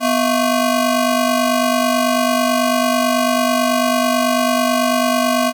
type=ring-modulated tone; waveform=25% pulse; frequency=447.1 Hz; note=A4; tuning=28 cents sharp; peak=-7 dBFS; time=0-5.53 s; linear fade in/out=50 ms; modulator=199 Hz; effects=none